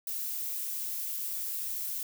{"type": "noise", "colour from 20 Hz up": "violet", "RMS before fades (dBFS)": -35, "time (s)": [0.07, 2.03], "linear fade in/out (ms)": 2, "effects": []}